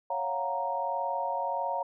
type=chord; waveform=sine; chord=Gb major seventh; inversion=second; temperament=equal; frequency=554.4 / 698.5 / 740 / 932.3 Hz; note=Db5 / F5 / Gb5 / Bb5; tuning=0 / 0 / 0 / 0 cents; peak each=-35 / -35 / -37 / -31 dBFS; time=0.1-1.83 s; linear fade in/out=5 ms; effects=none